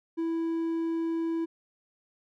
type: tone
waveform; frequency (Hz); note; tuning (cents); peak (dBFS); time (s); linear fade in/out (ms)
triangle; 329.6; E4; 0; -25; 0.17-1.46; 20
effects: none